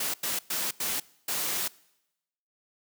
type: noise bursts at uneven times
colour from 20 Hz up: white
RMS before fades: -30 dBFS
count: 5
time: 0-0.14 / 0.23-0.39 / 0.5-0.71 / 0.8-1 / 1.28-1.68 s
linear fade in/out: 5 ms
effects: noise-tail reverb RT60 0.9 s tail -23 dB re dry + high-pass 150 Hz 12 dB/octave